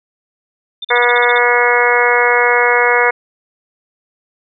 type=tone bursts; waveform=sine; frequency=3577 Hz; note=A7; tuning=28 cents sharp; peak=-21 dBFS; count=9; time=0.82-1.383 s; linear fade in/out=5 ms; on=27 ms; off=40 ms
type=harmonic tone; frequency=242.1 Hz; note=B3; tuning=34 cents flat; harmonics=2 / 3 / 4 / 5 / 6 / 7 / 8 / 9; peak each=-15 / -20 / -17 / -20 / -18 / -18 / -19 / -16 dBFS; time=0.9-3.11 s; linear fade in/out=10 ms
effects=none